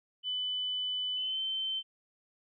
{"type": "tone with pitch glide", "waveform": "sine", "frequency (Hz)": [3000, 3090], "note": ["F#7", "G7"], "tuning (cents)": [23, -26], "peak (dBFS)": -31, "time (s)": [0.23, 1.83], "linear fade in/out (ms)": 50, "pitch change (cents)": 51, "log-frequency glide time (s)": [1.15, 1.4], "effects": []}